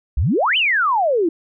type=exponential two-way sweep; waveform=sine; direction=up then down; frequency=54.3 to 3128 to 312.5 Hz; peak=-14 dBFS; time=0.17-1.29 s; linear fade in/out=5 ms; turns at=0.57 s; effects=none